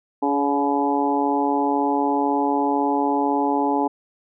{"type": "harmonic tone with a mistuned harmonic", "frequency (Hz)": 142, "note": "C#3", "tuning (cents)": 42, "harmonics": [2, 3, 4, 5, 6, 7], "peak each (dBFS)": [-22, -26, -31, -28, -22, -30], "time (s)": [0.22, 3.88], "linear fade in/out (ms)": 10, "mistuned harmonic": 3, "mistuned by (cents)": -16, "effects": []}